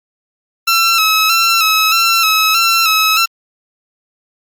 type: tone with vibrato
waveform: 15% pulse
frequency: 1318.5 Hz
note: E6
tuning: in tune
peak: -3 dBFS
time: 0.67-3.26 s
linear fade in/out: 10 ms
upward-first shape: square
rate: 1.6 Hz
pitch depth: 42 cents each way
effects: Opus 32 kbps